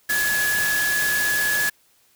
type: tone in noise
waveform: sine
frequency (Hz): 1694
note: G#6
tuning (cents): +34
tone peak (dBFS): -20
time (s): 0.09-1.7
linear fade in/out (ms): 10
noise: white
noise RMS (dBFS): -26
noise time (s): 0.09-1.7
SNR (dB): +3
effects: white hiss -60 dBFS RMS until 2.15 s